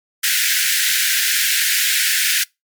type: high-pass noise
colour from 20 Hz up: pink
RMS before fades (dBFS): -17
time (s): 0.23-2.44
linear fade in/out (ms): 10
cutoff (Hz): 1500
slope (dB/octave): 96
effects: noise-tail reverb RT60 0.2 s tail -25 dB re dry + MP3 96 kbps